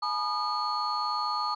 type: tone cluster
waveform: sine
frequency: 848 / 976 / 1221 / 4366 Hz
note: G#5 / B5 / D#6 / C#8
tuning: +36 / -21 / -33 / -27 cents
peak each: -33 / -34 / -29 / -34 dBFS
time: 0.02-1.55 s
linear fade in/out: 10 ms
effects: tanh soft clip ceiling -19 dBFS